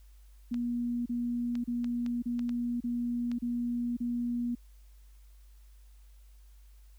sine tone bursts, 240 Hz, B3, 49 cents flat, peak -29 dBFS, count 7, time 0.51-4.552 s, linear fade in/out 10 ms, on 550 ms, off 32 ms
clicks, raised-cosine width 0.2 ms, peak -29 dBFS, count 7, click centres 0.543 / 1.554 / 1.844 / 2.063 / 2.393 / 2.493 / 3.316 s
effects added 50 Hz sine -52 dBFS peak until 6.98 s + white hiss -69 dBFS RMS until 6.98 s

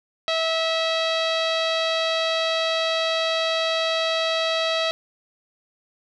sawtooth tone with low-pass filter, 650 Hz, E5, 24 cents flat, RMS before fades -23 dBFS, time 0.28-4.91 s, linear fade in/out 0 ms, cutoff 3900 Hz, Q 4.1, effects none

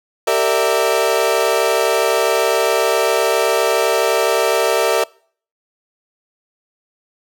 35% pulse chord, E half-diminished seventh, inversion first, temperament equal with one note detuned, 392 / 459.5 / 587.3 / 659.3 Hz, G4 / Bb4 / D5 / E5, 0 / -25 / 0 / 0 cents, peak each -20 / -16 / -18 / -17 dBFS, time 0.27-5.04 s, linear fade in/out 5 ms, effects noise-tail reverb RT60 0.5 s tail -24 dB re dry

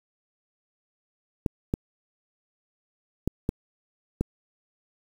clicks, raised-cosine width 3 ms, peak -11 dBFS, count 5, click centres 1.462 / 1.739 / 3.276 / 3.491 / 4.21 s, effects 7-bit

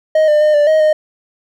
triangle tone with pitch steps, 625 / 600 / 608 / 588 / 627 / 616 Hz, D#5 / D5 / D#5 / D5 / D#5 / D#5, +8 / +37 / -40 / +2 / +13 / -17 cents, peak -6 dBFS, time 0.15-0.93 s, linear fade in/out 5 ms, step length 130 ms, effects none

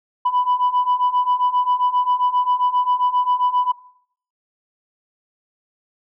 sine beating tone pair, 987.8 / 995.3 Hz, B5 / B5, 0 / +13 cents, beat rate 7.5 Hz, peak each -19 / -17 dBFS, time 0.25-3.72 s, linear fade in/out 10 ms, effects noise-tail reverb RT60 0.6 s tail -19 dB re dry + tanh soft clip ceiling -11 dBFS

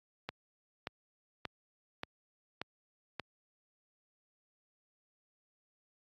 click train, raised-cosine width 0.3 ms, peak -21 dBFS, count 6, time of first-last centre 0.29-3.197 s, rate 1.72 Hz, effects high-pass 80 Hz 12 dB/octave + AAC 64 kbps

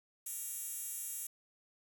10% pulse tone with high-pass filter, 466.2 Hz, A#4, in tune, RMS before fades -42 dBFS, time 0.26-1.27 s, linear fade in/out 5 ms, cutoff 9700 Hz, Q 2.5, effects none

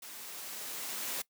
white noise with level ramp, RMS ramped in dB -47 to -36 dBFS, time 0.02-1.22 s, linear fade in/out 5 ms, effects noise-tail reverb RT60 0.1 s tail -20 dB re dry + high-pass 200 Hz 12 dB/octave

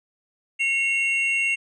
triangle tone pair together, 2178 / 2749 Hz, C#7 / F7, -31 / -28 cents, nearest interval major third, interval 403 cents, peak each -23 / -20 dBFS, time 0.59-1.56 s, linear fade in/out 20 ms, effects resampled to 24000 Hz

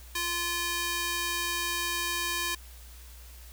square tone with high-pass filter, 346.6 Hz, F4, 13 cents flat, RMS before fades -31 dBFS, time 0.15-2.55 s, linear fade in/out 5 ms, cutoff 1500 Hz, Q 0.57, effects added 60 Hz sine -46 dBFS peak until 3.52 s + white hiss -53 dBFS RMS until 3.52 s

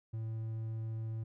triangle tone, 111.6 Hz, A2, 25 cents sharp, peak -34 dBFS, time 0.13-1.24 s, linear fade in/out 10 ms, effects none

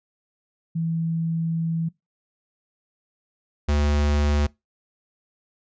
sine / square tone pair in turn, 164.3 / 73.32 Hz, E3 / D2, -5 / -2 cents, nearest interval octave + major second, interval 1397 cents, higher first, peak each -22 / -19 dBFS, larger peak second, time 0.75-1.89 / 3.68-4.47 s, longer first, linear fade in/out 10 ms, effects noise-tail reverb RT60 0.2 s tail -23 dB re dry + resampled to 16000 Hz

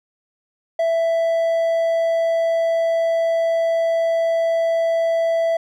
triangle tone, 662 Hz, E5, 7 cents sharp, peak -14 dBFS, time 0.79-5.57 s, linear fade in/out 5 ms, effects none

